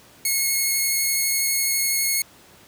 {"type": "tone with vibrato", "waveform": "5% pulse", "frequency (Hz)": 2177, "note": "C#7", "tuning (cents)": -32, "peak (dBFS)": -10, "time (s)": [0.25, 2.22], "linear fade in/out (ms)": 2, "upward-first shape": "sine", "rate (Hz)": 12, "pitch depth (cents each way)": 10, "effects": ["pink hiss -50 dBFS RMS until 2.67 s", "high-pass 100 Hz 12 dB/octave"]}